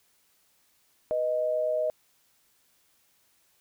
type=tone pair together; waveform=sine; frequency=493.9 / 622.3 Hz; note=B4 / D#5; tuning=0 / 0 cents; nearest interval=major third; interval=400 cents; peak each=-32 / -25 dBFS; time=1.11-1.9 s; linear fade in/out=0 ms; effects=white hiss -67 dBFS RMS until 3.6 s